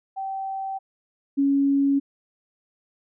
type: tone pair in turn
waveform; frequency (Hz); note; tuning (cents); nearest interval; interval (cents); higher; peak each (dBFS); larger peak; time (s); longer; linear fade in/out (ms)
sine; 774 / 278.1; G5 / C#4; -22 / +6; octave + tritone; 1772; first; -27 / -17; second; 0.16-0.79 / 1.37-2; neither; 20
effects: none